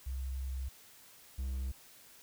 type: tone pair in turn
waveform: sine / triangle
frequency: 65.41 / 65.41 Hz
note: C2 / C2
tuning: 0 / 0 cents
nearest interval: unison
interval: 0 cents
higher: neither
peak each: -35 / -32 dBFS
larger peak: second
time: 0.06-0.69 / 1.38-1.72 s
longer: first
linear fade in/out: 10 ms
effects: white hiss -58 dBFS RMS until 2.22 s